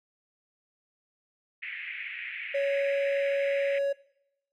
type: band-pass noise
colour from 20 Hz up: pink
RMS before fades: -38 dBFS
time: 1.62-3.79 s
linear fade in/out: 10 ms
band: 1900 to 2500 Hz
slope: 48 dB/octave
type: tone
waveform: triangle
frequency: 558 Hz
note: C#5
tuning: 11 cents sharp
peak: -23 dBFS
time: 2.54-3.93 s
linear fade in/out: 10 ms
effects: noise-tail reverb RT60 0.8 s tail -21 dB re dry